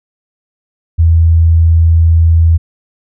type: tone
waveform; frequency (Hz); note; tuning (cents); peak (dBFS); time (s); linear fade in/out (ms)
sine; 82.41; E2; 0; -4; 0.98-2.58; 20
effects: none